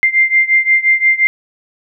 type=beating tone pair; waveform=sine; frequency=2093 / 2098.7 Hz; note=C7 / C7; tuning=0 / +5 cents; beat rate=5.7 Hz; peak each=-11 / -13 dBFS; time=0.03-1.27 s; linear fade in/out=0 ms; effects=none